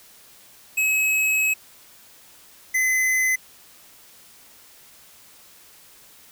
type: tone pair in turn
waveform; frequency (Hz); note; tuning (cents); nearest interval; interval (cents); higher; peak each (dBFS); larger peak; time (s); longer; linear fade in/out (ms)
square; 2563 / 2034; E7 / C7; -49 / -50; major third; 401; first; -19; neither; 0.77-1.54 / 2.74-3.36; first; 10
effects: white hiss -50 dBFS RMS until 6.31 s